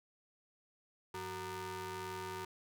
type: ring-modulated tone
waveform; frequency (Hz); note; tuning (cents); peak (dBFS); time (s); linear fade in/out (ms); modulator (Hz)
sawtooth; 277.2; C#4; 0; -34; 1.14-2.45; 5; 652
effects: none